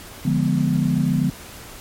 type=chord; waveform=sine; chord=D diminished seventh; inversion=none; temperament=equal; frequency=146.83 / 174.61 / 207.7 / 246.9 Hz; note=D3 / F3 / Ab3 / Cb4; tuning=0 / 0 / 0 / 0 cents; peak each=-21 / -21 / -24 / -22 dBFS; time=0.25-1.3 s; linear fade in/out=5 ms; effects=pink hiss -39 dBFS RMS until 1.8 s + MP3 64 kbps